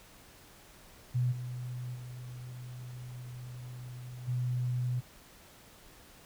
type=tone with level steps; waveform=sine; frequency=124.1 Hz; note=B2; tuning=9 cents sharp; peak=-26 / -36 / -41 / -29 dBFS; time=1.14-5.01 s; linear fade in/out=20 ms; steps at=1.31 / 1.94 / 4.27 s; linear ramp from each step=20 ms; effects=pink hiss -56 dBFS RMS until 6.25 s